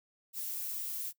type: noise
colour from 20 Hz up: violet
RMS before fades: -38 dBFS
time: 0.33-1.13 s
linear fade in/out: 50 ms
effects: noise-tail reverb RT60 0.1 s tail -22 dB re dry